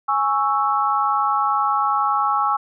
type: chord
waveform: sine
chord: C# minor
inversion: second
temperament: equal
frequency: 830.6 / 1108.7 / 1318.5 Hz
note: G#5 / C#6 / E6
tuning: 0 / 0 / 0 cents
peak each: -21 dBFS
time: 0.08-2.57 s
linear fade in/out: 10 ms
effects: none